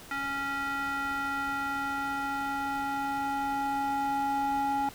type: tone with band-pass filter sweep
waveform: square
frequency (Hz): 277.2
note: C#4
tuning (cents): 0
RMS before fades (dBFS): -31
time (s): 0.11-4.89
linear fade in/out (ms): 2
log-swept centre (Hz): 1600 to 810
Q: 2.6
effects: pink hiss -48 dBFS RMS until 4.94 s